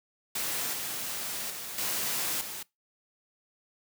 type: noise with level steps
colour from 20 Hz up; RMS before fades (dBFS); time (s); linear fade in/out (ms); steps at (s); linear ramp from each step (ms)
white; -32 / -35 / -39 / -31 / -39; 0.35-2.63; 5; 0.73 / 1.5 / 1.78 / 2.41; 2
effects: noise-tail reverb RT60 0.2 s tail -23 dB re dry + high-pass 100 Hz 12 dB/octave